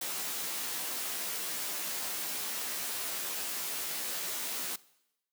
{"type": "noise with comb filter", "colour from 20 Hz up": "white", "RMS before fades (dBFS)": -36, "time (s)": [0.01, 4.76], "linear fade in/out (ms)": 5, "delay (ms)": 14, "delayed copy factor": -0.95, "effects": ["noise-tail reverb RT60 0.9 s tail -21 dB re dry", "high-pass 200 Hz 12 dB/octave"]}